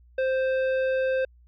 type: tone with hard clipping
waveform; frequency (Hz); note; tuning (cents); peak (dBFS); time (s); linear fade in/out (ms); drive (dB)
triangle; 523.3; C5; 0; -24; 0.18-1.25; 5; 16
effects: added 60 Hz sine -52 dBFS peak until 1.47 s + low-pass 3000 Hz 12 dB/octave